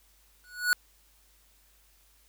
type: tone with exponential growth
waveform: square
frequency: 1466 Hz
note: F#6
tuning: 16 cents flat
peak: -19 dBFS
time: 0.44-0.73 s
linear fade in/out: 0 ms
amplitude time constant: 63 ms
effects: added 50 Hz sine -64 dBFS peak until 2.28 s + white hiss -64 dBFS RMS until 2.28 s